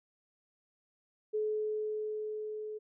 sine tone with level ramp, 428.2 Hz, A4, 47 cents flat, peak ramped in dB -29 to -38 dBFS, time 1.33-2.79 s, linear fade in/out 20 ms, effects none

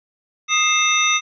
sine tone cluster, 1243 / 2111 / 2640 / 3672 / 5980 Hz, D#6 / C7 / E7 / A#7 / F#8, -2 / +15 / +2 / -27 / +17 cents, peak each -21 dBFS, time 0.48-1.21 s, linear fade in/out 50 ms, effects none

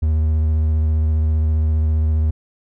triangle tone with vibrato, 78 Hz, D#2, 5 cents sharp, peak -12 dBFS, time 0.02-2.31 s, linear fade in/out 10 ms, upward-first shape sine, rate 15 Hz, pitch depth 21 cents each way, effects none

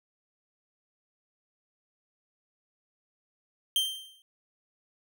45% pulse tone with exponential decay, 3145 Hz, G7, 5 cents sharp, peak -21 dBFS, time 3.76-4.22 s, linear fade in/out 1 ms, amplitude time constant 100 ms, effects none

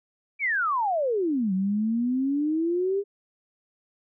sine exponential two-way sweep, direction down then up, 2377 to 185 to 408.9 Hz, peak -22 dBFS, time 0.39-3.04 s, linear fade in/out 50 ms, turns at 1.53 s, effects none

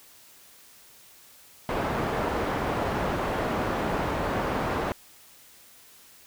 white low-pass noise, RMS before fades -28 dBFS, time 1.69-4.92 s, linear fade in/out 0 ms, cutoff 930 Hz, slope 12 dB/octave, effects white hiss -53 dBFS RMS until 6.26 s

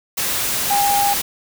sine tone in noise, 808 Hz, G#5, 48 cents flat, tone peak -15 dBFS, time 0.7-1.14 s, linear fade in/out 10 ms, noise white, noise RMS -21 dBFS, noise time 0.17-1.22 s, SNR +3 dB, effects none

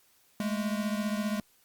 square beating tone pair, 207.1 / 222.1 Hz, G#3 / A3, -5 / +16 cents, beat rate 15 Hz, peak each -31 / -35 dBFS, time 0.4-1.4 s, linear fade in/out 2 ms, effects white hiss -65 dBFS RMS until 1.64 s + Opus 48 kbps

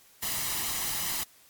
white noise with comb filter, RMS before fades -31 dBFS, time 0.22-1.24 s, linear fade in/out 10 ms, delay 1 ms, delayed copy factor +0.5, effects white hiss -58 dBFS RMS until 1.49 s + MP3 96 kbps

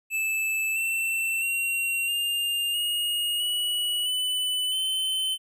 square tone with pitch steps, 2627 / 2685 / 2745 / 2806 / 2868 / 2932 / 2997 / 3063 Hz, E7 / E7 / F7 / F7 / F7 / F#7 / F#7 / G7, -7 / +31 / -31 / +8 / +45 / -16 / +22 / -41 cents, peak -25 dBFS, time 0.1-5.38 s, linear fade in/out 50 ms, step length 660 ms, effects none

